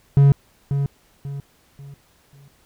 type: tone with echo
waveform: triangle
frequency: 140 Hz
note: C#3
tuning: 18 cents sharp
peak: -7 dBFS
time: 0.17-0.32 s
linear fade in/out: 0 ms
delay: 540 ms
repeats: 4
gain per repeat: -9 dB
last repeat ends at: 2.48 s
effects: pink hiss -58 dBFS RMS until 2.65 s